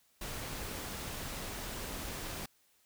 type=noise; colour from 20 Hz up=pink; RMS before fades=-41 dBFS; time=0.21-2.46 s; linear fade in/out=5 ms; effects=white hiss -70 dBFS RMS until 2.85 s